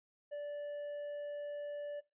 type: tone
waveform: triangle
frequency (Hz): 583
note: D5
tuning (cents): -13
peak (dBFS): -37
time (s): 0.31-2.01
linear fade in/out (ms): 20
effects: noise-tail reverb RT60 0.2 s tail -17 dB re dry + resampled to 8000 Hz